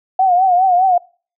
sine tone with vibrato, 736 Hz, F#5, 9 cents flat, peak -9 dBFS, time 0.19-0.98 s, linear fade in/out 5 ms, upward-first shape triangle, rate 4.9 Hz, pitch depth 100 cents each way, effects noise-tail reverb RT60 0.4 s tail -23 dB re dry

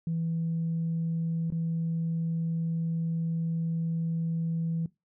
sine tone with dropouts, 164.81 Hz, E3, in tune, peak -26 dBFS, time 0.07-4.86 s, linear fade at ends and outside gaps 2 ms, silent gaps 1.503-1.522 s, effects noise-tail reverb RT60 0.2 s tail -20 dB re dry + tanh soft clip ceiling -23 dBFS

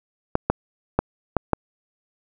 clicks, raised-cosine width 1 ms, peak -3 dBFS, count 5, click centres 0.354 / 0.5 / 0.99 / 1.367 / 1.533 s, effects none

